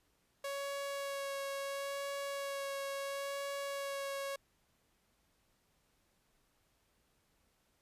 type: tone with vibrato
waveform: sawtooth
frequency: 556 Hz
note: C#5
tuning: 5 cents sharp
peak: -34 dBFS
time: 0.44-4.36 s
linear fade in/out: 5 ms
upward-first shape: sine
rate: 0.73 Hz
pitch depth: 12 cents each way
effects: pink hiss -75 dBFS RMS until 7.81 s + resampled to 32000 Hz